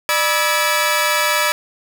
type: tone cluster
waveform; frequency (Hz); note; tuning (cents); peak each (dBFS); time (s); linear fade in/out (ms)
sawtooth; 599 / 974 / 1304 / 1693 / 2315; D5 / B5 / E6 / G#6 / D7; +34 / -24 / -19 / +33 / -25; -18; 0.09-1.52; 0
effects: none